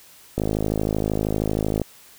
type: click train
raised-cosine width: 2 ms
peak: -9 dBFS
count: 77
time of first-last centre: 0.38-1.817 s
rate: 52.9 Hz
effects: white hiss -49 dBFS RMS until 2.18 s